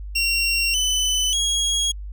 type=tone with pitch steps; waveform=25% pulse; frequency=2745 / 3011 / 3302 Hz; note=F7 / F#7 / G#7; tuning=-31 / +30 / -11 cents; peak=-15 dBFS; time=0.15-1.92 s; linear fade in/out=10 ms; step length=590 ms; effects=added 50 Hz sine -30 dBFS peak until 2.12 s